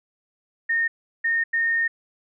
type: tone bursts at uneven times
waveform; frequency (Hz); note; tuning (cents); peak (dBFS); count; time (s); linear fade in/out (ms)
sine; 1836; A#6; -27; -19; 3; 0.69-0.88 / 1.24-1.44 / 1.53-1.88; 10
effects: none